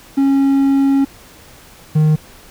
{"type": "tone pair in turn", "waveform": "triangle", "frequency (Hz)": [274.3, 154.25], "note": ["C#4", "D#3"], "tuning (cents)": [-18, -15], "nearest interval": "minor seventh", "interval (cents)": 997, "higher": "first", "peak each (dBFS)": [-8, -7], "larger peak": "second", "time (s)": [[0.17, 1.05], [1.95, 2.16]], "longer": "first", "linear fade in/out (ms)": 10, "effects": ["pink hiss -42 dBFS RMS until 2.5 s"]}